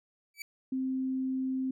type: tone with exponential growth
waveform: sawtooth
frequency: 2300 Hz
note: D7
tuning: 37 cents flat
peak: -31 dBFS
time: 0.34-0.42 s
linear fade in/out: 2 ms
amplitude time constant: 17 ms
type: tone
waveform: sine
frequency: 261.6 Hz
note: C4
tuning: in tune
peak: -29 dBFS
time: 0.72-1.71 s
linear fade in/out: 5 ms
effects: none